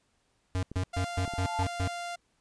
square tone bursts, 92.5 Hz, F#2, in tune, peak -28 dBFS, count 7, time 0.55-1.876 s, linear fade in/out 0 ms, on 78 ms, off 130 ms
clicks, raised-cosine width 3 ms, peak -27 dBFS, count 7, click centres 0.716 / 0.77 / 0.833 / 1.188 / 1.278 / 1.337 / 1.451 s
sawtooth tone, 696 Hz, F5, 6 cents flat, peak -31 dBFS, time 0.93-2.16 s, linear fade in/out 10 ms
sine tone with exponential growth, 875 Hz, A5, 10 cents flat, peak -27 dBFS, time 0.98-1.63 s, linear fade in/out 1 ms, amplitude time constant 140 ms
effects pink hiss -72 dBFS RMS until 2.4 s + resampled to 22050 Hz

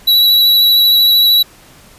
square tone with vibrato, 3919 Hz, B7, 14 cents flat, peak -7 dBFS, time 0.07-1.43 s, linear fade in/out 10 ms, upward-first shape triangle, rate 13 Hz, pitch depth 20 cents each way, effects pink hiss -42 dBFS RMS until 1.98 s + resampled to 32000 Hz

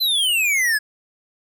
square exponential sweep, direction down, 4135 to 1661.2 Hz, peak -17 dBFS, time 0-0.79 s, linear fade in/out 20 ms, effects none

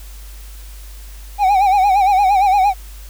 triangle tone with vibrato, 784 Hz, G5, in tune, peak -8 dBFS, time 1.38-2.74 s, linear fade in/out 50 ms, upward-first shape sine, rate 8.7 Hz, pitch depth 100 cents each way, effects added 50 Hz sine -32 dBFS peak until 3.09 s + white hiss -43 dBFS RMS until 3.09 s

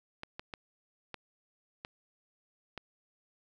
clicks, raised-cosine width 0.3 ms, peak -24 dBFS, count 6, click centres 0.234 / 0.395 / 0.538 / 1.143 / 1.849 / 2.777 s, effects 11-bit

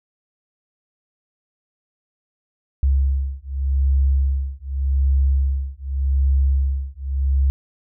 sine beating tone pair, 67.5 / 68.35 Hz, C#2 / C#2, -45 / -24 cents, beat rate 0.85 Hz, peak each -19 dBFS, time 2.83-7.5 s, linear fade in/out 0 ms, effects none

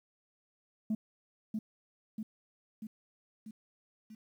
sine tone with echo, 217.2 Hz, A3, 22 cents flat, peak -27 dBFS, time 0.9-0.95 s, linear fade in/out 5 ms, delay 640 ms, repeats 5, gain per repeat -4 dB, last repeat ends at 4.15 s, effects tanh soft clip ceiling -27 dBFS + 11-bit

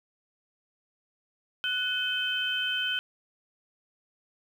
sine tone cluster, 1484 / 2564 / 3082 Hz, F#6 / E7 / G7, +5 / -49 / -30 cents, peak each -31 / -35 / -29 dBFS, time 1.64-2.99 s, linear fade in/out 0 ms, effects 9-bit

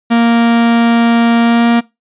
45% pulse tone with pitch glide, 233.1 to 234.7 Hz, A#3 to A#3, 0 to +12 cents, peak -7 dBFS, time 0.1-1.81 s, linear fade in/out 20 ms, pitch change +12 cents, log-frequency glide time 1.41-1.68 s, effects noise-tail reverb RT60 0.2 s tail -21 dB re dry + resampled to 8000 Hz

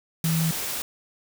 sine tone in noise, 162.6 Hz, E3, 23 cents flat, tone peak -21 dBFS, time 0.24-0.51 s, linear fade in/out 2 ms, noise white, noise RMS -30 dBFS, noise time 0.24-0.82 s, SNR +6 dB, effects none

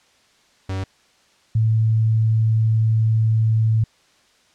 45% pulse / sine tone pair in turn, 95.3 / 111.01 Hz, G2 / A2, -48 / +16 cents, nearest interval minor third, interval 264 cents, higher second, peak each -23 / -14 dBFS, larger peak second, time 0.69-0.84 / 1.55-3.84 s, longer second, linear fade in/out 5 ms, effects white hiss -57 dBFS RMS until 4.54 s + low-pass 6000 Hz 12 dB/octave

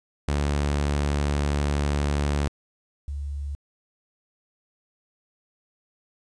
sawtooth / sine tone pair in turn, 72.3 / 71.35 Hz, D2 / D2, -27 / -49 cents, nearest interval unison, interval 22 cents, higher first, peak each -18 / -28 dBFS, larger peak first, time 0.28-2.48 / 3.08-3.55 s, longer first, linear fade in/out 0 ms, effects resampled to 22050 Hz + 10-bit

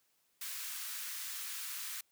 white high-pass noise, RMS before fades -42 dBFS, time 0.41-2.01 s, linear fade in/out 5 ms, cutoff 1200 Hz, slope 24 dB/octave, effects white hiss -75 dBFS RMS until 2.11 s + high-pass 80 Hz 12 dB/octave

